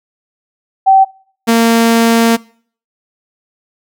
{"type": "tone pair in turn", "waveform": ["sine", "sawtooth"], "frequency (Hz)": [771, 229.7], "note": ["G5", "A#3"], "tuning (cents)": [-29, -25], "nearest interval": "octave + major sixth", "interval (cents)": 2096, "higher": "first", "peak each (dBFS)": -3, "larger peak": "neither", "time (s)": [[0.86, 1.05], [1.47, 2.37]], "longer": "second", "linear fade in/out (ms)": 20, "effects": ["noise-tail reverb RT60 0.5 s tail -23 dB re dry"]}